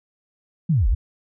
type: linear two-way sweep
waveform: sine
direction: down then up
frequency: 180 to 35.15 to 81 Hz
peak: -15 dBFS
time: 0.69-0.95 s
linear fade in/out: 10 ms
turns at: 0.89 s
effects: none